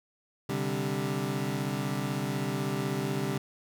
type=chord; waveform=25% pulse; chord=C suspended second; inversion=none; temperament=equal; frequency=130.81 / 146.83 / 196 Hz; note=C3 / D3 / G3; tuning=0 / 0 / 0 cents; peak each=-30 dBFS; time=0.49-3.38 s; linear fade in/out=5 ms; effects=none